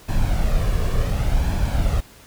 brown noise with flanger, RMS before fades -19 dBFS, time 0.08-2.01 s, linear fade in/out 10 ms, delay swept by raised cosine 1.2 to 1.79 ms, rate 0.68 Hz, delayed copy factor +0.5, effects pink hiss -47 dBFS RMS until 2.26 s

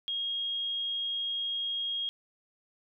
sine tone, 3264 Hz, G#7, 31 cents flat, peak -30 dBFS, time 0.08-2.09 s, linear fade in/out 0 ms, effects none

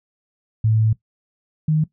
sine tone pair in turn, 110 / 155.07 Hz, A2 / D#3, 0 / -6 cents, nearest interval tritone, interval 594 cents, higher second, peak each -14 dBFS, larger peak neither, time 0.64-0.93 / 1.68-1.84 s, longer first, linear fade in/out 5 ms, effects noise-tail reverb RT60 0.1 s tail -17 dB re dry

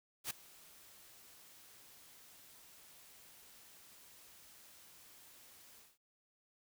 white noise with ADSR envelope, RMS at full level -38 dBFS, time 0.24-5.98 s, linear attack 64 ms, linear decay 8 ms, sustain -22 dB, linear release 190 ms, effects none

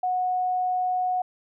sine tone, 733 Hz, F#5, 16 cents flat, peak -22 dBFS, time 0.03-1.22 s, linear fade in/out 5 ms, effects none

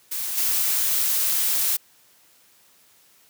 blue noise with level steps, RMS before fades -28 / -22 dBFS, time 0.11-1.77 s, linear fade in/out 10 ms, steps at 0.37 s, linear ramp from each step 10 ms, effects white hiss -57 dBFS RMS until 3.29 s + high-pass 80 Hz 12 dB/octave

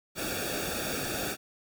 pink noise with comb filter, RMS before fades -33 dBFS, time 0.15-1.37 s, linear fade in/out 50 ms, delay 0.98 ms, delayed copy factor -0.85, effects none

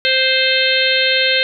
harmonic tone, 523.3 Hz, C5, in tune, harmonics 1 / 3 / 4 / 5 / 6 / 7 / 8, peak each -20 / -20 / -20 / -20 / -20 / -20 / -20 dBFS, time 0.05-1.43 s, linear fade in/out 0 ms, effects none

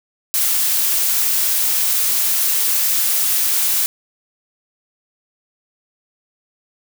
blue noise, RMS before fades -17 dBFS, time 0.34-3.86 s, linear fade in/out 0 ms, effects none

